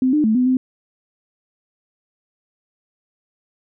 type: tone with pitch steps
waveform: sine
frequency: 258.1 / 301.5 / 218.6 / 251.1 / 257.3 Hz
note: C4 / D4 / A3 / B3 / C4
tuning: -23 / +46 / -11 / +29 / -29 cents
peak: -13 dBFS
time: 0.02-0.57 s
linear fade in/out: 2 ms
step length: 110 ms
effects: none